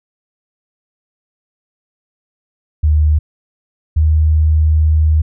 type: tone pair in turn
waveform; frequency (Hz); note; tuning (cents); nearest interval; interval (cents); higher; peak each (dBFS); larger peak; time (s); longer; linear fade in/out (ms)
sine; 76.1 / 77.79; D#2 / D#2; -38 / 0; unison; 38; second; -8; neither; 2.83-3.19 / 3.96-5.22; second; 10
effects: none